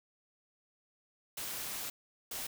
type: noise bursts at uneven times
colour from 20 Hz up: white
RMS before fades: -40 dBFS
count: 2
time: 1.37-1.9 / 2.31-2.47 s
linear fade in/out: 5 ms
effects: none